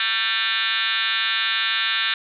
sine tone with frequency modulation, 2637 Hz, E7, in tune, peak -19 dBFS, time 0-2.14 s, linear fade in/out 2 ms, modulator 214 Hz, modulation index 5.9, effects none

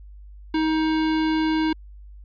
square tone, 315.3 Hz, D#4, 23 cents sharp, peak -20 dBFS, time 0.54-1.73 s, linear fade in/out 5 ms, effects added 50 Hz sine -40 dBFS peak until 2.24 s + resampled to 11025 Hz

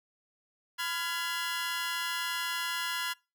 20% pulse chord, F diminished, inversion second, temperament just, 1005.8 / 1396.9 / 1676.3 Hz, Cb6 / F6 / Ab6, +31 / 0 / +16 cents, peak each -31 dBFS, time 0.78-3.14 s, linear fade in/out 20 ms, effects noise-tail reverb RT60 0.3 s tail -26 dB re dry

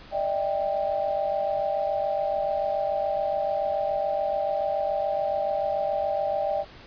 sine tone cluster, 592 / 639 / 789 Hz, D5 / D#5 / G5, +14 / +46 / +11 cents, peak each -27 / -29 / -28 dBFS, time 0.11-6.65 s, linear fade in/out 50 ms, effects pink hiss -47 dBFS RMS until 6.86 s + resampled to 11025 Hz

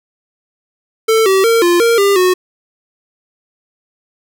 square tone with pitch steps, 444.9 / 383.9 / 458.4 / 348.2 / 464.1 / 399.5 / 366.3 Hz, A4 / G4 / A#4 / F4 / A#4 / G4 / F#4, +19 / -36 / -29 / -5 / -8 / +33 / -17 cents, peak -9 dBFS, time 1.08-2.34 s, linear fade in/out 10 ms, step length 180 ms, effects none

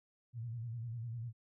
sine tone with vibrato, 116.54 Hz, A#2, in tune, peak -39 dBFS, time 0.33-1.33 s, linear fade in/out 50 ms, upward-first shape square, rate 10 Hz, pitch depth 67 cents each way, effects none

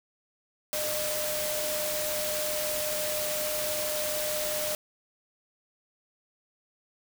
sine tone in noise, 607 Hz, D#5, 43 cents flat, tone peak -32 dBFS, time 0.73-4.75 s, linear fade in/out 0 ms, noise white, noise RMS -32 dBFS, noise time 0.73-4.75 s, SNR -3 dB, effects none

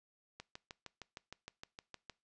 click train, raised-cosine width 0.2 ms, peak -29 dBFS, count 12, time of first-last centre 0.4-2.098 s, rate 6.48 Hz, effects noise-tail reverb RT60 0.3 s tail -23 dB re dry + resampled to 22050 Hz

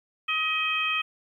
harmonic tone, 632 Hz, D#5, 27 cents sharp, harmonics 2 / 3 / 4 / 5, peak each -30 / -36 / -26 / -31 dBFS, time 0.28-1.02 s, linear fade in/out 10 ms, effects 10-bit

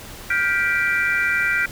sine chord, G dominant seventh, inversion third, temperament just, 1411.2 / 1568 / 1960 / 2352 Hz, F6 / G6 / B6 / D7, +18 / 0 / -14 / +2 cents, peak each -23 dBFS, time 0.3-1.66 s, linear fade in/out 5 ms, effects pink hiss -38 dBFS RMS until 1.71 s

